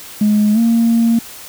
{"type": "tone with pitch glide", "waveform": "sine", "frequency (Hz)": [210.2, 230.6], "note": ["G#3", "A#3"], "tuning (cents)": [21, -19], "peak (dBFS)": -8, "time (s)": [0.21, 1.19], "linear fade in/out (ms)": 5, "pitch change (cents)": 160, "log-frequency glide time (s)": [0.53, 0.59], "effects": ["tanh soft clip ceiling -6 dBFS", "white hiss -34 dBFS RMS until 1.48 s"]}